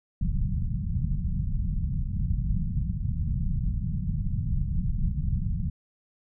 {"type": "low-pass noise", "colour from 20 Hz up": "pink", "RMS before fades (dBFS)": -27, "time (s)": [0.21, 5.7], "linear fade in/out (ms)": 5, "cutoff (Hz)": 190, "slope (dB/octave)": 48, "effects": []}